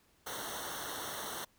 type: noise with comb filter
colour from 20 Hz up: pink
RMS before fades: -41 dBFS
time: 0.26-1.45 s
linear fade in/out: 10 ms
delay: 0.41 ms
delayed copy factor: -1
effects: pink hiss -69 dBFS RMS until 1.58 s